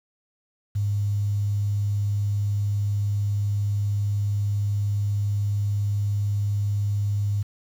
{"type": "tone", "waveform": "sine", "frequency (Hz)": 102.1, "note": "G#2", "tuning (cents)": -29, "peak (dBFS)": -21, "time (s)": [0.75, 7.43], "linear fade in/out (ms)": 10, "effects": ["8-bit"]}